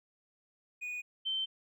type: tone pair in turn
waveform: triangle / sine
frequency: 2469 / 3100 Hz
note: D#7 / G7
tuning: -14 / -20 cents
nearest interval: major third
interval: 394 cents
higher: second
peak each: -35 / -31 dBFS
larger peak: second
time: 0.81-1.02 / 1.25-1.46 s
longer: neither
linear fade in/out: 20 ms
effects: none